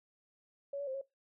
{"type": "tone with pitch steps", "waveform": "sine", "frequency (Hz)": [561, 569, 526, 546], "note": ["C#5", "C#5", "C5", "C#5"], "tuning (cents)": [21, 45, 9, -26], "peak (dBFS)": -36, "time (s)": [0.73, 1.014], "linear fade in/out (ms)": 5, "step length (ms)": 71, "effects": ["noise-tail reverb RT60 0.2 s tail -22 dB re dry"]}